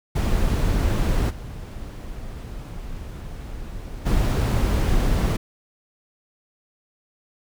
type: noise with level steps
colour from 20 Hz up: brown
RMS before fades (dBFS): -20 / -34 / -19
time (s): 0.15-5.37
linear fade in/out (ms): 10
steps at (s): 1.29 / 4.05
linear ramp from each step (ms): 20
effects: none